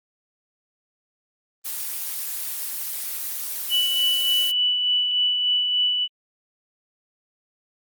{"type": "noise", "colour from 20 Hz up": "blue", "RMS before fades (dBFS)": -29, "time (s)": [1.64, 4.52], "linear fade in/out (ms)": 20}
{"type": "tone with tremolo", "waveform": "sine", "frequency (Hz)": 2967, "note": "F#7", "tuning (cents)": 4, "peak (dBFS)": -17, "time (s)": [3.69, 6.08], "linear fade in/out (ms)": 50, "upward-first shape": "sine", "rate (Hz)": 3.4, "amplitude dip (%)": 35}
{"effects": ["Opus 24 kbps"]}